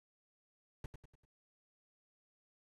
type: noise with echo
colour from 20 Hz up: brown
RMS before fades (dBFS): -43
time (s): 0.84-0.86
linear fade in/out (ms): 2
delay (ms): 98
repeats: 4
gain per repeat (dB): -7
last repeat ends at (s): 1.252
effects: resampled to 32000 Hz